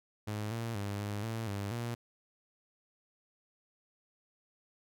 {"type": "tone with pitch steps", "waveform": "sawtooth", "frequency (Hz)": [105.8, 115.3, 101.1, 103.2, 113, 100.4, 118.2], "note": ["G#2", "A#2", "G#2", "G#2", "A2", "G2", "A#2"], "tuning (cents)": [33, -19, -46, -10, 47, 42, 24], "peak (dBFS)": -31, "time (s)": [0.27, 1.95], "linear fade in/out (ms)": 10, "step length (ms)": 240, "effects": []}